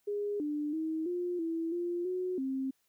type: tone with pitch steps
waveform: sine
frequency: 410.9 / 296.9 / 318.2 / 354.1 / 328.9 / 348.3 / 366.1 / 265.9 Hz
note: G#4 / D4 / D#4 / F4 / E4 / F4 / F#4 / C4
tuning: -18 / +19 / +39 / +24 / -4 / -5 / -18 / +28 cents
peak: -31 dBFS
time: 0.07-2.71 s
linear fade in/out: 10 ms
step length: 330 ms
effects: white hiss -75 dBFS RMS until 2.88 s